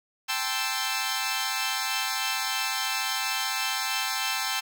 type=chord; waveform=10% pulse; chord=A minor seventh; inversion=third; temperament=equal; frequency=784 / 880 / 1046.5 / 1318.5 Hz; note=G5 / A5 / C6 / E6; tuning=0 / 0 / 0 / 0 cents; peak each=-24 dBFS; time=0.28-4.61 s; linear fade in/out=20 ms; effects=none